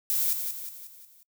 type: noise with echo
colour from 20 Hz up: violet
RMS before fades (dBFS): -26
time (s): 0.1-0.33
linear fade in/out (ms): 0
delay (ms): 180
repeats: 5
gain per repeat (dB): -6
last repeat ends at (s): 1.23
effects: noise-tail reverb RT60 0.1 s tail -26 dB re dry